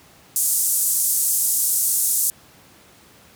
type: band-pass noise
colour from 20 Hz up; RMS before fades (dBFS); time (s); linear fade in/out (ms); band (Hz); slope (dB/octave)
pink; -20; 0.36-2.3; 0; 7800 to 14000; 24
effects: pink hiss -50 dBFS RMS until 3.35 s + high-pass 80 Hz 12 dB/octave